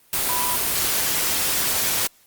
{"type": "tone in noise", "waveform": "sine", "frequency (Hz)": 987.8, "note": "B5", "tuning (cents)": 0, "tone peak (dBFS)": -25, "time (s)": [0.29, 0.56], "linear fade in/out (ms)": 2, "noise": "white", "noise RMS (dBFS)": -22, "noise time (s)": [0.13, 2.07], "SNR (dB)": -6, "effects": ["white hiss -56 dBFS RMS until 2.26 s", "Opus 24 kbps"]}